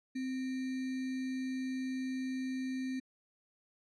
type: tone with sample-and-hold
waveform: sine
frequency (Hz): 260.1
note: C4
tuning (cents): -10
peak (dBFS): -34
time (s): 0.15-3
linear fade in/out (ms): 10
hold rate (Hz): 2100
effects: low-pass 6000 Hz 12 dB/octave